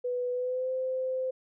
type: tone with pitch glide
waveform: sine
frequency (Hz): 494.2 to 517.3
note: B4 to C5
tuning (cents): +1 to -20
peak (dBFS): -28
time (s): 0.04-1.31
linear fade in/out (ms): 10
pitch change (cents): +79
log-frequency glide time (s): 0.32-0.71
effects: none